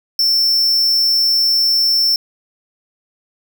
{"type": "tone", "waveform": "square", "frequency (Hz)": 5380, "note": "E8", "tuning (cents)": 34, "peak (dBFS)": -12, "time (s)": [0.19, 2.16], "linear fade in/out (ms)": 2, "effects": []}